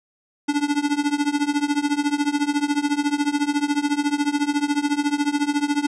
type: tone with tremolo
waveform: square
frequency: 290.3 Hz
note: D4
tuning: 20 cents flat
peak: -16 dBFS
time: 0.48-5.87 s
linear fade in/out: 10 ms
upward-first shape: triangle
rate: 14 Hz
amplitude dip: 95%
effects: resampled to 22050 Hz